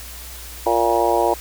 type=harmonic tone with a mistuned harmonic; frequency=116.54 Hz; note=A#2; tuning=in tune; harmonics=3 / 4 / 5 / 6 / 7 / 8; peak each=-22 / -22 / -22 / -22 / -22 / -22 dBFS; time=0.66-1.34 s; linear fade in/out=5 ms; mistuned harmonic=8; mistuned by=+39 cents; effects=added 60 Hz sine -37 dBFS peak until 1.4 s + white hiss -37 dBFS RMS until 1.4 s